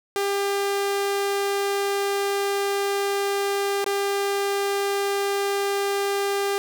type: tone with dropouts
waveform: sawtooth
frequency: 399.2 Hz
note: G4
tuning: 32 cents sharp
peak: -18 dBFS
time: 0.16-6.58 s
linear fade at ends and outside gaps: 0 ms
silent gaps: 3.843-3.863 s
effects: none